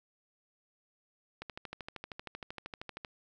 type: click train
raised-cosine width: 0.3 ms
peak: -25 dBFS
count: 22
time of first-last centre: 1.42-3.048 s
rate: 12.9 Hz
effects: none